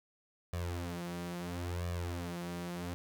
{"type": "tone with flanger", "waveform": "sawtooth", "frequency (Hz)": 87.31, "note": "F2", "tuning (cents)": 0, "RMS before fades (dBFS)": -39, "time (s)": [0.53, 2.94], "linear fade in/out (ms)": 0, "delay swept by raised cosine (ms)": [1.7, 6.4], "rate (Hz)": 0.74, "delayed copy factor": 0.95, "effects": []}